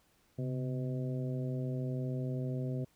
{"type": "harmonic tone with a mistuned harmonic", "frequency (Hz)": 127, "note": "B2", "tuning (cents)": 49, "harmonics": [1, 2, 3, 4, 5], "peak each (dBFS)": [-34, -40, -44, -46, -48], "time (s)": [0.38, 2.85], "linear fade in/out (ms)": 10, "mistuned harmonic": 1, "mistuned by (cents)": 85, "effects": ["pink hiss -70 dBFS RMS until 2.95 s"]}